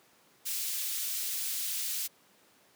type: high-pass noise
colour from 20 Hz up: white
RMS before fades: -34 dBFS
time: 0.45-2.08 s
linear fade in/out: 20 ms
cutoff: 3000 Hz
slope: 12 dB/octave
effects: pink hiss -63 dBFS RMS until 2.75 s + high-pass 200 Hz 12 dB/octave